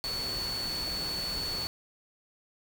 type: tone in noise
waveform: sine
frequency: 4437 Hz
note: C#8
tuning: 1 cent sharp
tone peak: -32 dBFS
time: 0.04-1.67 s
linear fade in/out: 0 ms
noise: pink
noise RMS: -39 dBFS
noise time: 0.04-1.67 s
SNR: +4 dB
effects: none